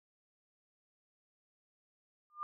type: tone with exponential growth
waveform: sine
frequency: 1200 Hz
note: D6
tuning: 37 cents sharp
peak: -33 dBFS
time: 2.3-2.43 s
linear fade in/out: 0 ms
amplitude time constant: 28 ms
effects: none